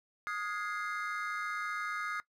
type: chord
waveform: triangle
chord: F minor seventh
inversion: third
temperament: equal with one note detuned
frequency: 1244.5 / 1429.6 / 1661.2 / 2093 Hz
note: Eb6 / F6 / Ab6 / C7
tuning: 0 / +40 / 0 / 0 cents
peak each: -36 / -38 / -40 / -40 dBFS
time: 0.27-2.2 s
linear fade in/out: 0 ms
effects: noise-tail reverb RT60 0.1 s tail -20 dB re dry